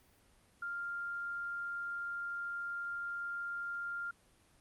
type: tone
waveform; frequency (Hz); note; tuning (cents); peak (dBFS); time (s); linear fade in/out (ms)
sine; 1396.9; F6; 0; -37; 0.62-4.11; 5
effects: pink hiss -67 dBFS RMS until 4.6 s + Opus 32 kbps